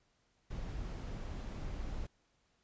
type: noise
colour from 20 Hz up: brown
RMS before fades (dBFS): -41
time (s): 0.5-2.07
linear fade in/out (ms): 10
effects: pink hiss -75 dBFS RMS until 2.63 s + resampled to 16000 Hz